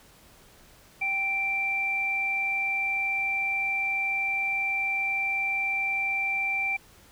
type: tone pair together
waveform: sine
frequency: 783.3 / 2351 Hz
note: G5 / D7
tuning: -2 / +1 cents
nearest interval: octave + perfect fifth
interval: 1903 cents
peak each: -35 / -25 dBFS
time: 1.01-6.77 s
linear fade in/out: 10 ms
effects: pink hiss -55 dBFS RMS until 7.11 s